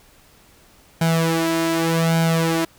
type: tone with flanger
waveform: sawtooth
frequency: 164.5 Hz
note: E3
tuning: 3 cents flat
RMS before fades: -19 dBFS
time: 1.01-2.65 s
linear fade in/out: 5 ms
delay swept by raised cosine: 1.3 to 3.2 ms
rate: 0.85 Hz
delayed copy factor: +0.75
effects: pink hiss -52 dBFS RMS until 2.78 s